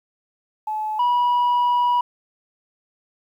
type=tone pair in turn; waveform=sine; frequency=860 / 973.4 Hz; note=A5 / B5; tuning=-40 / -25 cents; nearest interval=major second; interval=215 cents; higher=second; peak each=-22 / -13 dBFS; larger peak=second; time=0.67-0.99 / 0.99-2.01 s; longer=second; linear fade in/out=5 ms; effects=tanh soft clip ceiling -15 dBFS + 9-bit